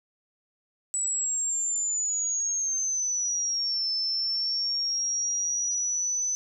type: linear two-way sweep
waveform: sine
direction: down then up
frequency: 7902 to 5274 to 6050 Hz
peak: -25 dBFS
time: 0.94-6.35 s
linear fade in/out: 0 ms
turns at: 3.92 s
effects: none